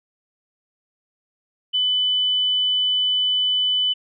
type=tone; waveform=sine; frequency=3000 Hz; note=F#7; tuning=23 cents sharp; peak=-17 dBFS; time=1.73-3.94 s; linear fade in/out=20 ms; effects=none